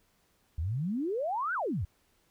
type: exponential two-way sweep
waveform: sine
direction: up then down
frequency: 72 to 1574 to 72 Hz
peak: -29 dBFS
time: 0.58-1.85 s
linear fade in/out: 5 ms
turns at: 1.54 s
effects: pink hiss -70 dBFS RMS until 2.3 s